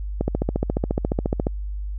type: click train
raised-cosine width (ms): 2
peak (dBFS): -8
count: 19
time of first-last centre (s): 0.21-1.469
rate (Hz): 14.3
effects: added 50 Hz sine -26 dBFS peak until 1.98 s